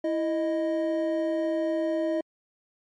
triangle tone pair together, 329.2 / 622.3 Hz, E4 / D#5, -2 / 0 cents, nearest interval major seventh, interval 1102 cents, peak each -25 dBFS, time 0.04-2.21 s, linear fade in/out 5 ms, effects MP3 48 kbps

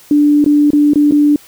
sine tone with dropouts, 293.7 Hz, D4, in tune, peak -6 dBFS, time 0.11-1.36 s, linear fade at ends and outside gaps 2 ms, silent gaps 0.443-0.461 / 0.705-0.732 / 0.935-0.957 / 1.111-1.121 s, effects white hiss -42 dBFS RMS until 1.47 s

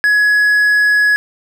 triangle tone, 1682 Hz, G#6, 22 cents sharp, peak -7 dBFS, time 0.04-1.16 s, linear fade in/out 0 ms, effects none

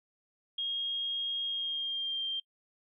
sine tone with pitch glide, 3256 to 3174 Hz, G#7 to G7, -35 to +21 cents, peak -31 dBFS, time 0.58-2.4 s, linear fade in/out 5 ms, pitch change -44 cents, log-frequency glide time 1.45-2.26 s, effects noise-tail reverb RT60 0.1 s tail -25 dB re dry

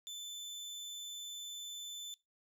30% pulse tone with vibrato, 3520 Hz, A7, in tune, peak -40 dBFS, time 0.07-2.14 s, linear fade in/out 0 ms, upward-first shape sine, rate 20 Hz, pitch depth 9 cents each way, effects noise-tail reverb RT60 0.2 s tail -21 dB re dry

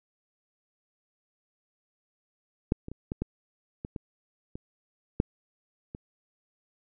clicks, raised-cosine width 3 ms, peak -10 / -25 / -26 / -19 / -16 / -22 / -22 / -25 / -9 / -25 dBFS, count 10, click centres 2.721 / 2.884 / 2.916 / 3.119 / 3.22 / 3.849 / 3.962 / 4.555 / 5.201 / 5.949 s, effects none

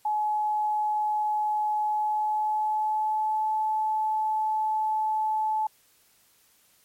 sine tone with pitch glide, 849 to 865.8 Hz, G#5 to A5, +38 to -28 cents, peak -23 dBFS, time 0.05-5.67 s, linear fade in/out 5 ms, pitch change +34 cents, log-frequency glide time 1.84-3.53 s, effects white hiss -62 dBFS RMS until 6.84 s + MP3 64 kbps

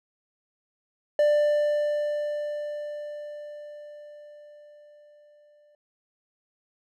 triangle tone with exponential decay, 592 Hz, D5, 14 cents sharp, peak -15 dBFS, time 1.19-5.75 s, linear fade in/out 2 ms, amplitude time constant 990 ms, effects none

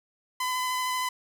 sawtooth tone with vibrato, 1011 Hz, B5, 40 cents sharp, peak -23 dBFS, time 0.4-1.09 s, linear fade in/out 5 ms, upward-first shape square, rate 13 Hz, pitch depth 9 cents each way, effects 9-bit

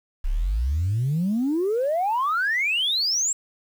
sine exponential sweep, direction up, 30.68 to 7740 Hz, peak -19 dBFS, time 0.24-3.33 s, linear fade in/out 10 ms, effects tanh soft clip ceiling -17 dBFS + 8-bit

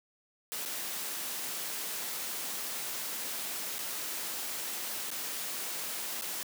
white noise with dropouts, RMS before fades -37 dBFS, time 0.52-6.43 s, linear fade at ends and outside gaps 0 ms, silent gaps 0.652-0.659 / 3.783-3.79 / 5.104-5.114 / 6.212-6.221 s, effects high-pass 200 Hz 12 dB/octave

